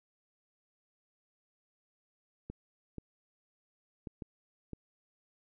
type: clicks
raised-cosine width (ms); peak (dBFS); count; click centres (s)
3; -28; 5; 2.5 / 2.983 / 4.072 / 4.222 / 4.733
effects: none